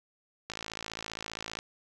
click train, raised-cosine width 0.2 ms, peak -19 dBFS, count 61, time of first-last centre 0.5-1.589 s, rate 55.1 Hz, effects none

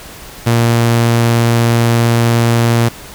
sawtooth tone, 117 Hz, A#2, 7 cents sharp, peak -5 dBFS, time 0.46-2.89 s, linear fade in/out 10 ms, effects pink hiss -33 dBFS RMS until 3.14 s

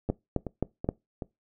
two click trains, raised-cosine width 2 ms, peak -12 / -20 dBFS, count 4 / 4, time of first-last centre 0.1-0.889 / 0.09-1.222 s, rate 3.8 / 2.65 Hz, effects noise-tail reverb RT60 0.2 s tail -22 dB re dry

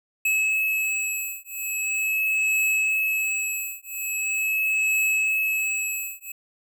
square beating tone pair, 2584 / 2584.42 Hz, E7 / E7, -35 / -35 cents, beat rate 0.42 Hz, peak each -26 dBFS, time 0.25-6.32 s, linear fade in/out 5 ms, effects none

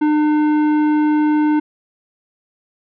sine tone with tanh clipping, 302.1 Hz, D4, 49 cents sharp, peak -14 dBFS, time 0.01-1.6 s, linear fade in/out 10 ms, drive 12 dB, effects none

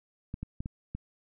clicks, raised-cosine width 5 ms, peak -23 dBFS, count 5, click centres 0.341 / 0.43 / 0.605 / 0.659 / 0.95 s, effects none

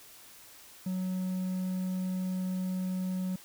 triangle tone, 185.1 Hz, F#3, 1 cent sharp, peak -28 dBFS, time 0.86-3.36 s, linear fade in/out 5 ms, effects white hiss -53 dBFS RMS until 3.44 s

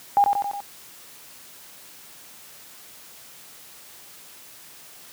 sine tone with echo, 809 Hz, G#5, 46 cents flat, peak -13 dBFS, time 0.17-0.24 s, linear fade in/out 0 ms, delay 91 ms, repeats 4, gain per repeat -4 dB, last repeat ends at 0.604 s, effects white hiss -46 dBFS RMS until 5.12 s + high-pass 80 Hz 12 dB/octave

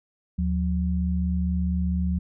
sine tone pair together, 75.8 / 180.28 Hz, D#2 / F#3, -45 / -45 cents, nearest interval octave + minor third, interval 1500 cents, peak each -24 / -25 dBFS, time 0.38-2.19 s, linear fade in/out 10 ms, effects none

